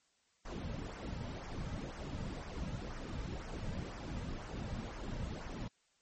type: noise with flanger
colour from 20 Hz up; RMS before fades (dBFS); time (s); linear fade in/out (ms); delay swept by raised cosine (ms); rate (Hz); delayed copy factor
brown; -42; 0.45-5.68; 5; 0.24 to 2.84; 2; -0.6
effects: white hiss -74 dBFS RMS until 6.01 s + MP3 32 kbps